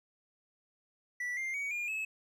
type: tone with pitch steps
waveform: triangle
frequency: 1962 / 2103 / 2254 / 2416 / 2589 Hz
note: B6 / C7 / C#7 / D7 / E7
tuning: -12 / +8 / +28 / +48 / -32 cents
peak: -32 dBFS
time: 1.2-2.05 s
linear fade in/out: 5 ms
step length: 170 ms
effects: none